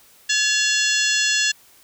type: harmonic tone with a mistuned harmonic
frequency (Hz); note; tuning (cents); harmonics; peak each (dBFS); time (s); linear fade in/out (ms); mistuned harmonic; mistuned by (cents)
855; A5; -50; 2 / 3 / 4 / 5 / 6 / 7 / 8 / 9; -22 / -24 / -25 / -26 / -27 / -27 / -28 / -29; 0.29-1.52; 10; 3; +130
effects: white hiss -52 dBFS RMS until 1.83 s